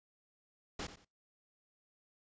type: noise with echo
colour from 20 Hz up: pink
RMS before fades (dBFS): -41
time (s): 0.79-0.87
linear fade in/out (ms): 5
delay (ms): 89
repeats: 2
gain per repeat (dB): -12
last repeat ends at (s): 1.048
effects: noise-tail reverb RT60 0.3 s tail -26 dB re dry + resampled to 16000 Hz